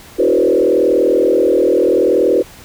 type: tone with frequency modulation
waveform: sine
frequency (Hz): 430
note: A4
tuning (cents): -40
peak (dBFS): -9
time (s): 0.18-2.43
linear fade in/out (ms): 20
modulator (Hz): 40.7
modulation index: 2.7
effects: pink hiss -39 dBFS RMS until 2.64 s